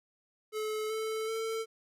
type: tone with pitch steps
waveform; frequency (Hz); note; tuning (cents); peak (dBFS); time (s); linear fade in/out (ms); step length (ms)
square; 431.3 / 439.1 / 447; A4 / A4 / A4; -35 / -4 / +27; -33; 0.52-1.66; 50; 380
effects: resampled to 32000 Hz + 12-bit